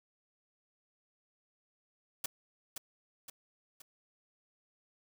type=noise with echo; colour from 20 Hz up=white; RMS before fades=-35 dBFS; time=2.24-2.26 s; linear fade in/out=5 ms; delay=520 ms; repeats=3; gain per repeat=-6 dB; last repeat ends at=3.82 s; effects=none